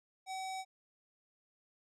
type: tone with low-pass filter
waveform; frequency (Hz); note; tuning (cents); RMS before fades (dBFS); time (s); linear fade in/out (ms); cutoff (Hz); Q
square; 760; F#5; +46; -41; 0.26-0.65; 50; 8000; 1.5
effects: none

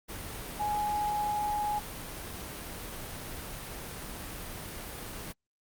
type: tone in noise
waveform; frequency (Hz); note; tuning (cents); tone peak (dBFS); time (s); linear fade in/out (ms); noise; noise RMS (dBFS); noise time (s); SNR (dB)
sine; 836; G#5; +11; -28; 0.59-1.8; 20; pink; -40; 0.08-5.33; +9
effects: Opus 32 kbps

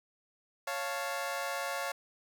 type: chord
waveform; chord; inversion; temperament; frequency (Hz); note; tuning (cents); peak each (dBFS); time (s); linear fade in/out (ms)
20% pulse; Db augmented; none; equal; 554.4 / 698.5 / 880; Db5 / F5 / A5; 0 / 0 / 0; -32 / -33 / -36; 0.67-1.92; 5
effects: none

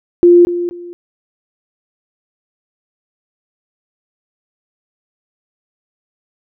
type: tone with echo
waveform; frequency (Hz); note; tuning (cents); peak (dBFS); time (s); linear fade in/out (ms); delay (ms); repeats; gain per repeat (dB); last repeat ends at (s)
sine; 349.2; F4; 0; -3; 0.23-0.45; 0; 240; 2; -12; 0.93
effects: none

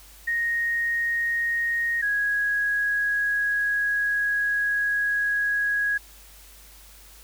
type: tone pair in turn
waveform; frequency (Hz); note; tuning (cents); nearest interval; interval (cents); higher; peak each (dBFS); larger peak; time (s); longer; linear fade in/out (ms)
sine; 1864.7 / 1659.1; A#6 / G#6; 0 / -2; major second; 202; first; -22 / -21; second; 0.27-2.02 / 2.02-5.98; second; 10
effects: added 50 Hz sine -50 dBFS peak until 7.23 s + white hiss -50 dBFS RMS until 7.23 s

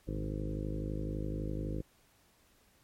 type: harmonic tone with a mistuned harmonic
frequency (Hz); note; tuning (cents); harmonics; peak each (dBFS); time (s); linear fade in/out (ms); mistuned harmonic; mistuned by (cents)
51.91; G#1; 0; 1 / 2 / 3 / 4 / 5 / 6 / 7 / 8 / 9 / 10; -38 / -41 / -41 / -45 / -46 / -42 / -48 / -49 / -49 / -48; 0.07-1.82; 10; 2; +57
effects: pink hiss -67 dBFS RMS until 2.83 s + MP3 64 kbps

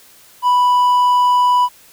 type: tone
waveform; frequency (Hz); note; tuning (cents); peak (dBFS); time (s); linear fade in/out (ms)
triangle; 987.8; B5; 0; -8; 0.42-1.69; 50
effects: white hiss -46 dBFS RMS until 1.92 s

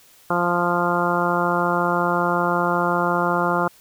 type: harmonic tone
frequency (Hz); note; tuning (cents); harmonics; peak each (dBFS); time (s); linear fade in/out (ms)
174.61; F3; 0; 1 / 2 / 3 / 4 / 5 / 6 / 7 / 8; -26 / -26 / -26 / -26 / -26 / -26 / -26 / -26; 0.3-3.68; 5
effects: white hiss -52 dBFS RMS until 3.8 s

